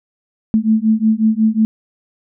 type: beating tone pair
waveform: sine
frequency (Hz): 216.7 / 222.2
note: A3 / A3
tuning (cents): -26 / +17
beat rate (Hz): 5.5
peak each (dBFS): -14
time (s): 0.54-1.65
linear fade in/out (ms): 0
effects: none